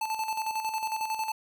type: tone with tremolo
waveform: square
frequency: 877 Hz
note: A5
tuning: 6 cents flat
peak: -28 dBFS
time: 0.01-1.32 s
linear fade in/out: 5 ms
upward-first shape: square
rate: 11 Hz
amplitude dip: 55%
effects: none